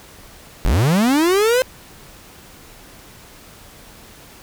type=linear sweep; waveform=45% pulse; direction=up; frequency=32.76 to 523.3 Hz; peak=-13 dBFS; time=0.65-1.62 s; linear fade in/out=0 ms; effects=pink hiss -43 dBFS RMS until 4.42 s